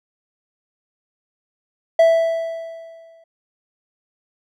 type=tone with exponential decay; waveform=triangle; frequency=659.3 Hz; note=E5; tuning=in tune; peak=-6 dBFS; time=1.99-3.24 s; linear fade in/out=5 ms; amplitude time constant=270 ms; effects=none